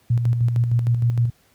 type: tone with tremolo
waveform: sine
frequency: 118.7 Hz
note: A#2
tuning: 32 cents sharp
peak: -14 dBFS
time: 0.1-1.3 s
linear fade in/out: 5 ms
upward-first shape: square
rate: 6.5 Hz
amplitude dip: 45%
effects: pink hiss -59 dBFS RMS until 1.54 s + high-pass 60 Hz 12 dB/octave